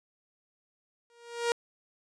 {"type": "tone with exponential growth", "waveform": "sawtooth", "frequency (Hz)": 471.6, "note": "A#4", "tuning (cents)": 20, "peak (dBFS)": -19, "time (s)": [1.1, 1.52], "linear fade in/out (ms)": 1, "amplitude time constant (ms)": 90, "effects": ["resampled to 22050 Hz"]}